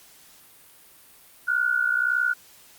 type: tone pair together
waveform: sine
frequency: 1425.4 / 1487 Hz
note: F6 / F#6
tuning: +35 / +8 cents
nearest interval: minor second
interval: 73 cents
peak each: -23 dBFS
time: 1.47-2.34 s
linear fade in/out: 20 ms
effects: white hiss -52 dBFS RMS until 2.78 s + Opus 48 kbps